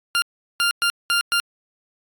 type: tone bursts at uneven times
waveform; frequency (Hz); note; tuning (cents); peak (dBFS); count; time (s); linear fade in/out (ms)
20% pulse; 1396.9; F6; 0; -12; 5; 0.15-0.22 / 0.6-0.71 / 0.82-0.9 / 1.1-1.21 / 1.32-1.4; 0
effects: AAC 64 kbps